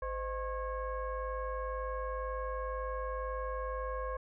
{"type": "tone with frequency modulation", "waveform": "sine", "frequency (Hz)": 515, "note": "C5", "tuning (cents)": -28, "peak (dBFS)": -34, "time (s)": [0.02, 4.17], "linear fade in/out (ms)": 5, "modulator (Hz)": 566, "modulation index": 1.3, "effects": []}